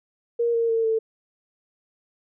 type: tone with pitch steps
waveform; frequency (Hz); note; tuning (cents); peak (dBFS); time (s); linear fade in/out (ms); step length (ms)
sine; 470 / 461.7 / 453.5 / 445.4; A#4 / A#4 / A#4 / A4; +14 / -17 / -48 / +21; -19; 0.39-0.99; 10; 150
effects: none